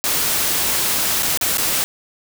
white noise with dropouts, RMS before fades -19 dBFS, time 0.04-1.84 s, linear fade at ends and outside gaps 0 ms, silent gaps 1.224-1.23 / 1.374-1.412 / 1.572-1.582 s, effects none

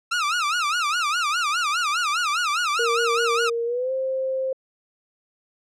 sawtooth tone with vibrato, 1300 Hz, E6, 24 cents flat, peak -17 dBFS, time 0.11-3.5 s, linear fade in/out 10 ms, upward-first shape sine, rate 4.9 Hz, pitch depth 200 cents each way
sine tone with pitch glide, 466.2 to 526.3 Hz, A#4 to C5, 0 to +10 cents, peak -22 dBFS, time 2.79-4.53 s, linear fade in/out 5 ms, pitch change +210 cents, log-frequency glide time 3.65-3.92 s
effects low-pass 7000 Hz 12 dB/octave

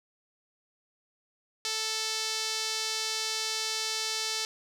sawtooth tone with band-pass filter, 440 Hz, A4, in tune, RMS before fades -32 dBFS, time 1.65-4.45 s, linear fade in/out 0 ms, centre 5000 Hz, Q 1.9, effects none

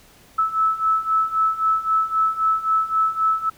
sine beating tone pair, 1304 / 1307.8 Hz, E6 / E6, -19 / -14 cents, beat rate 3.8 Hz, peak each -22 / -19 dBFS, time 0.38-3.5 s, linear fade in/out 10 ms, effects pink hiss -51 dBFS RMS until 3.57 s

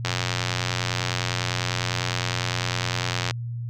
click train, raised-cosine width 0.2 ms, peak -7 dBFS, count 294, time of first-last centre 0.05-3.309 s, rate 89.9 Hz, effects added 118 Hz sine -28 dBFS peak until 3.69 s

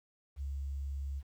sine tone, 69.3 Hz, C#2, in tune, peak -35 dBFS, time 0.36-1.23 s, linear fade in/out 50 ms, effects 11-bit

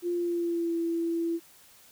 sine tone with pitch glide, 349.2 to 334.8 Hz, F4 to E4, 0 to +27 cents, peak -26 dBFS, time 0.02-1.4 s, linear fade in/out 50 ms, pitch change -73 cents, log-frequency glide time 0.13-0.76 s, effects white hiss -56 dBFS RMS until 1.91 s

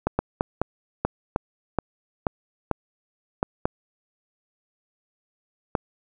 clicks, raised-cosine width 1 ms, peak -7 dBFS, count 12, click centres 0.07 / 0.19 / 0.409 / 0.616 / 1.05 / 1.361 / 1.787 / 2.268 / 2.713 / 3.429 / 3.655 / 5.752 s, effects none

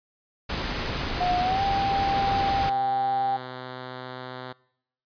pink noise, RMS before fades -29 dBFS, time 0.49-2.7 s, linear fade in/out 10 ms
sine tone with pitch glide, 720 to 789.7 Hz, F#5 to G5, -47 to +13 cents, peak -22 dBFS, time 1.2-3.37 s, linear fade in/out 10 ms, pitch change +160 cents, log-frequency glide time 1.4-1.62 s
5% pulse tone, 127.5 Hz, C3, 44 cents flat, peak -24 dBFS, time 2.14-4.53 s, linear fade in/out 10 ms
effects noise-tail reverb RT60 0.8 s tail -23 dB re dry + resampled to 11025 Hz

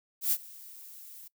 violet noise with ADSR envelope, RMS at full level -25 dBFS, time 0.21-1.28 s, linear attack 110 ms, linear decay 51 ms, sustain -23 dB, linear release 7 ms, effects noise-tail reverb RT60 0.1 s tail -22 dB re dry

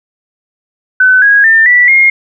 sine tone with pitch steps, 1512 / 1648.8 / 1798.1 / 1960.8 / 2138 Hz, F#6 / G#6 / A6 / B6 / C7, +37 / -13 / +37 / -13 / +37 cents, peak -3 dBFS, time 1-2.1 s, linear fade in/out 5 ms, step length 220 ms, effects none

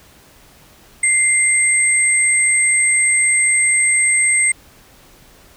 sine tone pair together, 2091 / 8356 Hz, C7 / C9, -2 / -3 cents, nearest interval 2 octaves, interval 2399 cents, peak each -15 / -14 dBFS, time 1.03-4.52 s, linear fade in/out 5 ms, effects pink hiss -47 dBFS RMS until 5.56 s

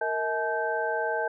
sine tone cluster, 462.2 / 640 / 857 / 1556 Hz, A#4 / D#5 / A5 / G6, -15 / +49 / -46 / -13 cents, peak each -31 dBFS, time 0.01-1.28 s, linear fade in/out 5 ms, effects none

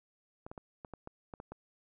clicks, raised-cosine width 1 ms, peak -30 dBFS, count 9, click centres 0.465 / 0.515 / 0.578 / 0.848 / 0.937 / 1.074 / 1.338 / 1.401 / 1.52 s, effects none

